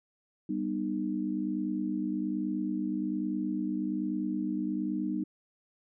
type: chord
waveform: sine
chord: G augmented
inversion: none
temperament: just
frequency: 196 / 245 / 306.2 Hz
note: G3 / B3 / D#4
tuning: 0 / -14 / -28 cents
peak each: -34 / -35 / -32 dBFS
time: 0.49-5.24 s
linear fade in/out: 5 ms
effects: none